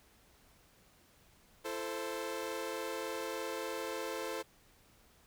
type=chord; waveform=sawtooth; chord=A minor; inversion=second; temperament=equal with one note detuned; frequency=336.4 / 440 / 523.3 Hz; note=E4 / A4 / C5; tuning=+35 / 0 / 0 cents; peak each=-40 / -37 / -37 dBFS; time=1.64-4.43 s; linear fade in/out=20 ms; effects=pink hiss -65 dBFS RMS until 5.26 s